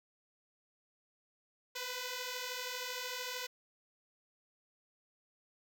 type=beating tone pair; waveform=5% pulse; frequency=493.9 / 506.9 Hz; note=B4 / B4; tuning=0 / +45 cents; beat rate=13 Hz; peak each=-30 dBFS; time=1.75-3.47 s; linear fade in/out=10 ms; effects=none